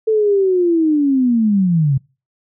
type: linear sweep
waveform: sine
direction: down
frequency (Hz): 445 to 130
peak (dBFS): -11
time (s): 0.07-1.98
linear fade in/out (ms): 10
effects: noise-tail reverb RT60 0.3 s tail -24 dB re dry